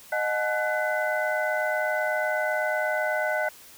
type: tone cluster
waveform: sine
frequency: 618 / 726 / 856 / 1494 / 2023 Hz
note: D#5 / F#5 / A5 / F#6 / B6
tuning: -12 / -33 / -48 / +16 / +41 cents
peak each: -27 / -32 / -34 / -28 / -34 dBFS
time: 0.12-3.49 s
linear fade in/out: 5 ms
effects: white hiss -49 dBFS RMS until 3.77 s